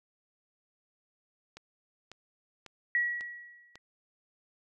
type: click train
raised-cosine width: 0.2 ms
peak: -29 dBFS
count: 5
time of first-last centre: 1.57-3.756 s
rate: 1.83 Hz
type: tone with exponential decay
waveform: sine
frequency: 1923 Hz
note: B6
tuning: 47 cents flat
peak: -23 dBFS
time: 2.95-3.78 s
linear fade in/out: 1 ms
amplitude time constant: 180 ms
effects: none